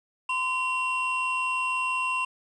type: tone pair together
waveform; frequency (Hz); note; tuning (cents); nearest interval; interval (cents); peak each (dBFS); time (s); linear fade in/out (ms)
triangle; 1027.5 / 2743; C6 / F7; -32 / -32; octave + perfect fourth; 1700; -26; 0.29-2.25; 5
effects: resampled to 24000 Hz + 9-bit